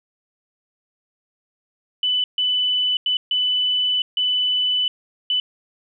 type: tone bursts at uneven times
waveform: sine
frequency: 2993 Hz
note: F#7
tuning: 19 cents sharp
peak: -17 dBFS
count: 6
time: 2.03-2.24 / 2.38-2.97 / 3.06-3.17 / 3.31-4.02 / 4.17-4.88 / 5.3-5.4 s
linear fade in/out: 2 ms
effects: none